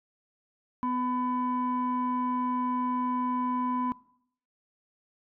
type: tone pair together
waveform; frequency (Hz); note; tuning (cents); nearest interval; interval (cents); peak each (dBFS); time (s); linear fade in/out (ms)
sine; 250.3 / 1001.8; B3 / B5; +23 / +24; 2 octaves; 2401; -28; 0.83-3.92; 0
effects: noise-tail reverb RT60 0.7 s tail -22 dB re dry + tanh soft clip ceiling -21 dBFS